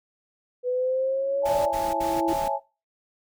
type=exponential sweep; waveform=sine; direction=up; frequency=493.9 to 587.3 Hz; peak=-22 dBFS; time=0.63-1.72 s; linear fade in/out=50 ms
type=tone with exponential growth; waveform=sine; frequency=331.9 Hz; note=E4; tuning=12 cents sharp; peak=-22 dBFS; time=0.99-2.33 s; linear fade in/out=2 ms; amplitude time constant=290 ms
type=chord; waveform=sine; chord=A major seventh; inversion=first; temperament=equal with one note detuned; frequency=550.5 / 659.3 / 830.6 / 880 Hz; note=C#5 / E5 / G#5 / A5; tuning=-12 / 0 / 0 / 0 cents; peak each=-30 / -30 / -27 / -29 dBFS; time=1.42-2.6 s; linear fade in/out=50 ms
type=noise bursts; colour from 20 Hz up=pink; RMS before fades=-37 dBFS; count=4; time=1.45-2.485 s; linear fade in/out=10 ms; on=210 ms; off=65 ms
effects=noise-tail reverb RT60 0.3 s tail -21 dB re dry